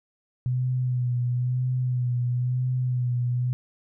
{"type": "tone with vibrato", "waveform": "sine", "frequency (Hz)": 124.8, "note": "B2", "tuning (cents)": 19, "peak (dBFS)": -22, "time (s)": [0.46, 3.53], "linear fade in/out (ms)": 0, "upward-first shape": "sine", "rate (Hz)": 1, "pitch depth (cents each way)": 34, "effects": []}